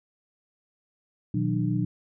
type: tone cluster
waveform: sine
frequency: 121.9 / 157.1 / 183.4 / 300.8 Hz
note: B2 / D#3 / F#3 / D4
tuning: -22 / +17 / -15 / +42 cents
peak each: -27 / -30 / -28 / -30 dBFS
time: 1.34-1.85 s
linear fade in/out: 5 ms
effects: none